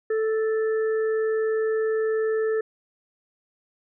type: harmonic tone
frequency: 439.5 Hz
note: A4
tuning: 2 cents flat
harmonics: 1 / 3 / 4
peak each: -21 / -39 / -36 dBFS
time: 0.1-2.61 s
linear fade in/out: 5 ms
effects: none